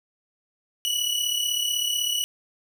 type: tone pair together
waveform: sawtooth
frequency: 2924 / 2960 Hz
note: F#7 / F#7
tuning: -21 / 0 cents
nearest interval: unison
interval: 21 cents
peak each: -23 dBFS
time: 0.85-2.24 s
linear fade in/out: 0 ms
effects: none